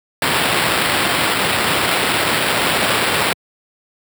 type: noise with sample-and-hold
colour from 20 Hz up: white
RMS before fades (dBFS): -17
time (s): 0.22-3.33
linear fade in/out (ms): 2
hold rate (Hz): 6300
effects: high-pass 100 Hz 12 dB/octave